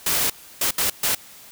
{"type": "noise bursts at uneven times", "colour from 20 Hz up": "white", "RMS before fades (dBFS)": -21, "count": 4, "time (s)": [[0.06, 0.3], [0.61, 0.71], [0.78, 0.9], [1.03, 1.15]], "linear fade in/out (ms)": 5, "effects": ["white hiss -45 dBFS RMS until 1.51 s"]}